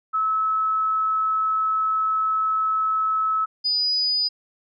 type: tone pair in turn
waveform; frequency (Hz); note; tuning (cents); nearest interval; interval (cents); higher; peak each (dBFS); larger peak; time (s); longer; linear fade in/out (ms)
sine; 1297 / 4951; E6 / D#8; -28 / -9; octave + major seventh; 2319; second; -19; neither; 0.13-3.46 / 3.64-4.29; first; 20
effects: none